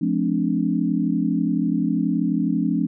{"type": "chord", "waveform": "sine", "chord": "D half-diminished seventh", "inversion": "first", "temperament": "equal with one note detuned", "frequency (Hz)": [174.61, 213.1, 261.6, 293.7], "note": ["F3", "Ab3", "C4", "D4"], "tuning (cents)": [0, 45, 0, 0], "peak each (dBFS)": -24, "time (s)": [0.01, 2.87], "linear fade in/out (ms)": 10, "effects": []}